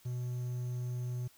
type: tone with quantisation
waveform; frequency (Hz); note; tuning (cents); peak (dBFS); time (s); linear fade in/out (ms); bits
triangle; 123.47; B2; 0; -32; 0.05-1.28; 10; 10
effects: white hiss -63 dBFS RMS until 1.37 s